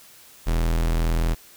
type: tone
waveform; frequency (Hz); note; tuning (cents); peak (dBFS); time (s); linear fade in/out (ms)
45% pulse; 41.2; E1; 0; -19; 0.46-1.35; 20
effects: white hiss -49 dBFS RMS until 1.56 s